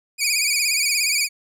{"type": "tone with vibrato", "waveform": "15% pulse", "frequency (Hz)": 2367, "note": "D7", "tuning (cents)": 13, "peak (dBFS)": -11, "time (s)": [0.18, 1.29], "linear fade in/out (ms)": 50, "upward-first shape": "sine", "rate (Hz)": 17, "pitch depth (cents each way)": 94, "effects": []}